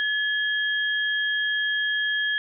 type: tone pair together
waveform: sine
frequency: 1708 / 3241 Hz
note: G#6 / G#7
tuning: +48 / -43 cents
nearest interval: major seventh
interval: 1109 cents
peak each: -23 / -28 dBFS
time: 0-2.38 s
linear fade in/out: 0 ms
effects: none